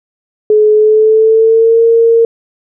sine tone with pitch glide, 426.2 to 459.4 Hz, G#4 to A#4, +45 to -25 cents, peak -4 dBFS, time 0.5-2.25 s, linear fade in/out 2 ms, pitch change +130 cents, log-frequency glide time 0.74-1.83 s, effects none

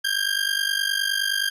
20% pulse ring-modulated tone, 1600 Hz, G6, 35 cents sharp, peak -14 dBFS, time 0.04-1.5 s, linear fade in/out 10 ms, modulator 24.8 Hz, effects resampled to 32000 Hz

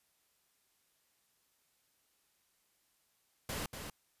pink noise with echo, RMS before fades -39 dBFS, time 3.49-3.66 s, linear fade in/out 2 ms, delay 240 ms, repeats 1, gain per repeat -6 dB, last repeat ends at 3.9 s, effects white hiss -75 dBFS RMS until 4.2 s + resampled to 32000 Hz

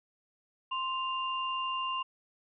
sine tone pair together, 1046.6 / 2794 Hz, C6 / F7, 0 / 0 cents, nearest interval octave + perfect fourth, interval 1700 cents, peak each -32 / -36 dBFS, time 0.71-2.03 s, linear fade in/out 10 ms, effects none

